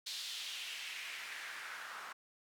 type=noise with band-pass filter sweep; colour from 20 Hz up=white; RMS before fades=-45 dBFS; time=0.06-2.13 s; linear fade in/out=10 ms; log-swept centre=4100 to 1200 Hz; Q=2.3; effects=none